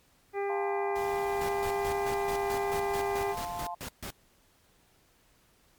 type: harmonic tone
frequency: 400 Hz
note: G4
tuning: 35 cents sharp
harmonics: 1 / 2 / 3 / 4 / 5 / 6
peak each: -30 / -35 / -44 / -47 / -42 / -47 dBFS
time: 0.33-3.36 s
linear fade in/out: 50 ms
type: chord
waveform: sine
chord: F major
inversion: none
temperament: just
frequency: 698.5 / 873.1 / 1047.7 Hz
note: F5 / A5 / C6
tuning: 0 / -14 / +2 cents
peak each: -37 / -38 / -41 dBFS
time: 0.49-3.75 s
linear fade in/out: 10 ms
type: noise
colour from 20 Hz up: pink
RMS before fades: -45 dBFS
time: 0.95-3.64 s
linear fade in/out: 10 ms
type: noise bursts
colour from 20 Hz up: pink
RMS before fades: -39 dBFS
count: 13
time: 1.41-4.104 s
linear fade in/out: 0 ms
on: 78 ms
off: 140 ms
effects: pink hiss -65 dBFS RMS until 5.78 s + MP3 96 kbps